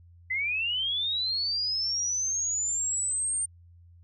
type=linear sweep; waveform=sine; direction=up; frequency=2000 to 8840 Hz; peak=-26 dBFS; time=0.3-3.46 s; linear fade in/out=10 ms; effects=added 86 Hz sine -51 dBFS peak until 4.03 s